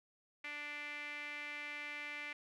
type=tone with band-pass filter; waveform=sawtooth; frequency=293.7 Hz; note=D4; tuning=in tune; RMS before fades=-45 dBFS; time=0.44-2.33 s; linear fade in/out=5 ms; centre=2200 Hz; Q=5.5; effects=none